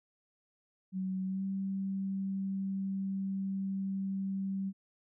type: tone with pitch glide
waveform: sine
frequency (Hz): 188.2 to 193.71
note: F#3 to G3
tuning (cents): +30 to -20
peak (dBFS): -32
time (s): 0.92-4.73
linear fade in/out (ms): 50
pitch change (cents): +50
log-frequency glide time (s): 1.25-1.45
effects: none